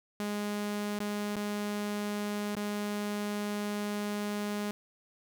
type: tone with dropouts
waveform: sawtooth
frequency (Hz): 206.9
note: G#3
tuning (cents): -6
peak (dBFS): -28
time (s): 0.2-4.71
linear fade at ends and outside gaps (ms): 0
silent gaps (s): 0.99-1.003 / 1.357-1.365 / 2.551-2.567
effects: none

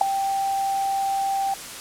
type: tone with ADSR envelope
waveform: sine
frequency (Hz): 784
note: G5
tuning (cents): 0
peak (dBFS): -8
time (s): 0.01-1.54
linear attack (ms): 4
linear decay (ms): 5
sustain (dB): -13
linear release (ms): 3
effects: white hiss -36 dBFS RMS until 1.8 s + low-pass 11000 Hz 12 dB/octave

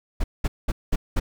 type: noise bursts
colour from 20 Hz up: brown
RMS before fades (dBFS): -20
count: 5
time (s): 0.2-1.2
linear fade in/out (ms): 10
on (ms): 40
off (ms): 200
effects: none

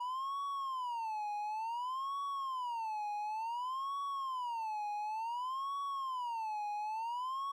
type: tone with vibrato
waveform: triangle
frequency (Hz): 965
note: B5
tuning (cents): -40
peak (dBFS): -34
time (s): 0-7.52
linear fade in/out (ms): 10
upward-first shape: sine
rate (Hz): 0.56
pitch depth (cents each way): 260
effects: none

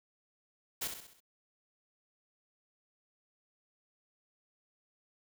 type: noise with echo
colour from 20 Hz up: white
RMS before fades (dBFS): -36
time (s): 0.81-0.88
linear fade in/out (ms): 10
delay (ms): 65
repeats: 5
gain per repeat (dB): -6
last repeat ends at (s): 1.205
effects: none

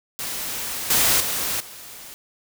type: noise with level steps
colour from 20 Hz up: white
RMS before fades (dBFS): -29 / -18 / -25 / -40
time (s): 0.19-2.14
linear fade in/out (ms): 0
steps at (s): 0.9 / 1.2 / 1.6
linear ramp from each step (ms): 5
effects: none

